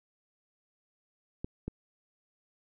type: clicks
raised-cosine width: 3 ms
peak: -22 dBFS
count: 2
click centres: 1.445 / 1.68 s
effects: none